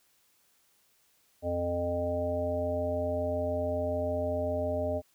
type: harmonic tone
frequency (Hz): 87.3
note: F2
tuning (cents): 0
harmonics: 1 / 3 / 5 / 7 / 9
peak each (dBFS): -35 / -37 / -38 / -30 / -42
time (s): 1.42-5.02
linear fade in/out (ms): 50
effects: white hiss -68 dBFS RMS until 5.14 s